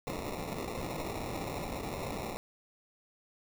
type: noise with sample-and-hold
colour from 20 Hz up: white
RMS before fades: -38 dBFS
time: 0.07-2.37 s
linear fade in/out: 0 ms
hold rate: 1575 Hz
effects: none